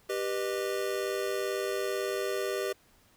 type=chord; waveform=square; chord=G augmented; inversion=none; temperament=just; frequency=392 / 490 / 612.5 Hz; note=G4 / B4 / D#5; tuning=0 / -14 / -27 cents; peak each=-33 / -36 / -37 dBFS; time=0.09-2.73 s; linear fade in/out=10 ms; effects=pink hiss -63 dBFS RMS until 3.16 s